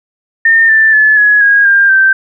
sine tone with pitch steps, 1816 / 1770.4 / 1726 / 1682.7 / 1640.5 / 1599.3 / 1559.2 Hz, A#6 / A6 / A6 / G#6 / G#6 / G6 / G6, -46 / +10 / -34 / +22 / -22 / +34 / -10 cents, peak -4 dBFS, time 0.45-2.13 s, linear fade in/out 5 ms, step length 240 ms, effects none

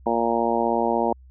harmonic tone, 116.6 Hz, A#2, 1 cent sharp, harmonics 2 / 3 / 4 / 5 / 6 / 7 / 8, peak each -27 / -27 / -27 / -27 / -27 / -27 / -27 dBFS, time 0.06-1.13 s, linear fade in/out 5 ms, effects added 64 Hz sine -45 dBFS peak until 1.3 s

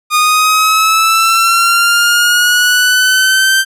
sawtooth linear sweep, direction up, 1223 to 1565 Hz, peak -4 dBFS, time 0.1-3.65 s, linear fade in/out 50 ms, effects resampled to 32000 Hz

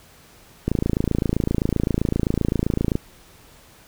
click train, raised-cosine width 3 ms, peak -7 dBFS, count 64, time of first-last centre 0.68-2.954 s, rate 27.7 Hz, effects pink hiss -50 dBFS RMS until 3.87 s

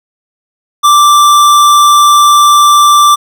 sine tone with hard clipping, 1174.7 Hz, D6, in tune, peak -4 dBFS, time 0.83-3.16 s, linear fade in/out 20 ms, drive 18 dB, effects none

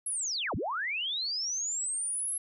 sine linear two-way sweep, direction down then up, 11175 to 53.8 to 11175 Hz, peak -30 dBFS, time 0.06-2.38 s, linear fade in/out 5 ms, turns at 0.55 s, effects none

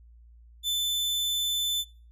40% pulse tone, 3520 Hz, A7, in tune, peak -24 dBFS, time 0.63-1.85 s, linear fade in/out 50 ms, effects noise-tail reverb RT60 0.4 s tail -24 dB re dry + added 58 Hz sine -50 dBFS peak until 2.11 s

